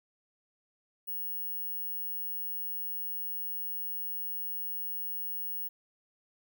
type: tone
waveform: sine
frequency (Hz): 15660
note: B9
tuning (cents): -16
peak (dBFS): -33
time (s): 1.07-5.69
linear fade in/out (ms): 20
effects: none